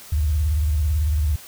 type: tone with vibrato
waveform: sine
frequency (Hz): 75.4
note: D2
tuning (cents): +46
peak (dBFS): -17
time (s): 0.12-1.36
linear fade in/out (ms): 5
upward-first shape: sine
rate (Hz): 18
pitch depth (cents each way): 180
effects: white hiss -42 dBFS RMS until 1.47 s